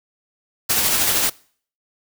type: noise with tremolo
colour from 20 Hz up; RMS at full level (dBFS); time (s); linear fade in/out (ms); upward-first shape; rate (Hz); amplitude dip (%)
white; -17; 0.69-1.3; 10; triangle; 13; 35
effects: noise-tail reverb RT60 0.5 s tail -23 dB re dry